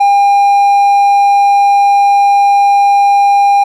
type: tone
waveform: triangle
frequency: 804 Hz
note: G5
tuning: 44 cents sharp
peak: -3 dBFS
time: 0-3.64 s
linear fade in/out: 10 ms
effects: none